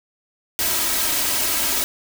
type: noise with comb filter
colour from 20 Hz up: white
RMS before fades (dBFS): -21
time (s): 0.59-1.84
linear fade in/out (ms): 0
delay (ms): 3.1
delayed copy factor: +0.6
effects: none